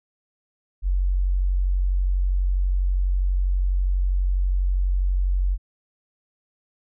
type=tone; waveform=sine; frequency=46.12 Hz; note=F#1; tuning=5 cents flat; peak=-18 dBFS; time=0.82-5.58 s; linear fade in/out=50 ms; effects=none